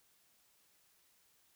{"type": "silence", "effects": ["white hiss -71 dBFS RMS until 1.55 s"]}